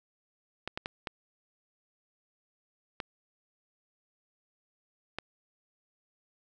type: clicks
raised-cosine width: 0.3 ms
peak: -18 dBFS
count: 6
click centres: 0.676 / 0.775 / 0.859 / 1.072 / 3.002 / 5.186 s
effects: none